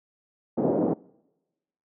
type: band-pass noise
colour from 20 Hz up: pink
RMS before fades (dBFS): -24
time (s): 0.57-0.94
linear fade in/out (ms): 10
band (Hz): 190 to 620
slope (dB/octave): 24
effects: noise-tail reverb RT60 1.0 s tail -25 dB re dry